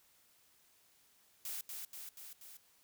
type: noise with echo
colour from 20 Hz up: blue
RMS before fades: -42 dBFS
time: 1.45-1.61 s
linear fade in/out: 2 ms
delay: 240 ms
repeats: 4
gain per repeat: -3 dB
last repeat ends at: 2.57 s
effects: white hiss -69 dBFS RMS until 2.83 s